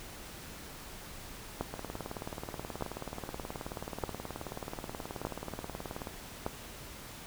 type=two click trains; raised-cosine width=1 ms; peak=-18 / -24 dBFS; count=5 / 82; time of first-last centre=1.61-6.464 / 1.74-6.072 s; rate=0.824 / 18.7 Hz; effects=pink hiss -47 dBFS RMS until 7.26 s